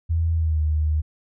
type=tone with pitch glide; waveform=sine; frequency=82.41 to 76.89 Hz; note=E2 to D#2; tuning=0 to -20 cents; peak=-18 dBFS; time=0.09-1.02 s; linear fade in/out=20 ms; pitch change=-120 cents; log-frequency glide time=0.34-0.61 s; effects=none